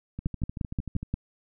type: two click trains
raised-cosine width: 5 ms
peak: -15 / -22 dBFS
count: 6 / 12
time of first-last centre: 0.26-1.14 / 0.19-1.03 s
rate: 5.68 / 13.1 Hz
effects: none